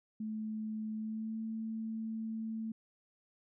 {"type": "tone with pitch glide", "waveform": "sine", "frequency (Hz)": [217, 222.2], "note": ["A3", "A3"], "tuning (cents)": [-24, 17], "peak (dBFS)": -36, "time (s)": [0.2, 2.72], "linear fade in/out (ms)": 5, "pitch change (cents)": 41, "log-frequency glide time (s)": [0.95, 1.4], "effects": []}